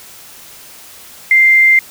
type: tone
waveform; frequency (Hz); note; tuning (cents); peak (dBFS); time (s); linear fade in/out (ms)
sine; 2093; C7; 0; -5; 1.31-1.79; 2
effects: white hiss -37 dBFS RMS until 1.9 s